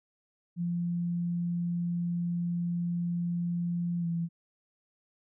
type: tone with pitch glide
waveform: sine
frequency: 173 to 168.56 Hz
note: F3 to E3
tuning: -16 to +39 cents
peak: -28 dBFS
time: 0.56-4.29 s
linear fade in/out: 50 ms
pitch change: -45 cents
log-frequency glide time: 4-4.06 s
effects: none